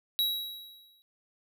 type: tone with exponential decay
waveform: square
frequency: 3871 Hz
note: B7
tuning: 35 cents flat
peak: -24 dBFS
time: 0.19-1.02 s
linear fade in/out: 0 ms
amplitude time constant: 180 ms
effects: none

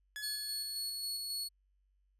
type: tone with exponential decay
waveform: sawtooth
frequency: 1700 Hz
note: G#6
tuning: 40 cents sharp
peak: -36 dBFS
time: 0.16-1.08 s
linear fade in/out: 0 ms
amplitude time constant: 200 ms
type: tone with tremolo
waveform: sawtooth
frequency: 4377 Hz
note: C#8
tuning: 23 cents flat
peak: -33 dBFS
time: 0.22-1.49 s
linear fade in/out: 20 ms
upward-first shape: square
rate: 3.7 Hz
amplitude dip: 25%
effects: added 48 Hz sine -70 dBFS peak until 2.19 s + resampled to 32000 Hz

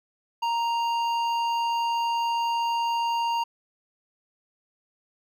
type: tone with hard clipping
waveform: sine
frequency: 932.3 Hz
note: A#5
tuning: in tune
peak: -25 dBFS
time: 0.42-3.44 s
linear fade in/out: 10 ms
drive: 10 dB
effects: none

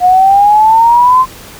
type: exponential sweep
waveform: sine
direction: up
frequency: 715 to 1046.5 Hz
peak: -3 dBFS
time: 0-1.26 s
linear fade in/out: 50 ms
effects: pink hiss -32 dBFS RMS until 1.59 s

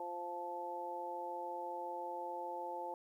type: harmonic tone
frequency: 174.61 Hz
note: F3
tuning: in tune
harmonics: 2 / 3 / 4 / 5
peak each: -49 / -46 / -49 / -42 dBFS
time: 0-2.94 s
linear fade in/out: 2 ms
effects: 12-bit

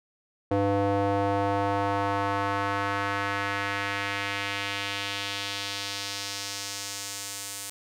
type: tone with band-pass filter sweep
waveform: square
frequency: 100 Hz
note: G2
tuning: 35 cents sharp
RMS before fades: -29 dBFS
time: 0.51-7.7 s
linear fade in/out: 5 ms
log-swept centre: 510 to 8900 Hz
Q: 1.4
effects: none

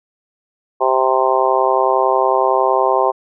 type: harmonic tone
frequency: 130.81 Hz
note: C3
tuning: in tune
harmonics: 3 / 4 / 5 / 6 / 7 / 8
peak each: -19 / -19 / -19 / -19 / -19 / -19 dBFS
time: 0.8-3.12 s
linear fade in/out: 20 ms
effects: none

